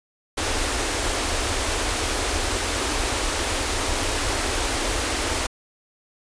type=band-stop noise; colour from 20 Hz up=pink; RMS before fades=-24 dBFS; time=0.37-5.47 s; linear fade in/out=10 ms; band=100 to 250 Hz; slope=48 dB/octave; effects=resampled to 22050 Hz